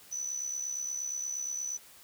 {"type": "tone with amplitude modulation", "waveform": "sine", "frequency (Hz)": 5980, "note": "F#8", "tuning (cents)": 17, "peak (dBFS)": -30, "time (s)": [0.11, 1.78], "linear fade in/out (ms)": 20, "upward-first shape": "sine", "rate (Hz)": 68.5, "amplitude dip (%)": 65, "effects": ["white hiss -55 dBFS RMS until 2.03 s"]}